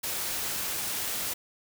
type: noise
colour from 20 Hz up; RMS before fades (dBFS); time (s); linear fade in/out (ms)
white; -32; 0.03-1.34; 10
effects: none